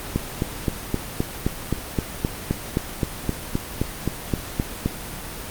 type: click train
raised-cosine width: 3 ms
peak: -7 dBFS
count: 19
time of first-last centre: 0.16-4.86 s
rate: 3.83 Hz
effects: pink hiss -33 dBFS RMS until 5.5 s + Opus 24 kbps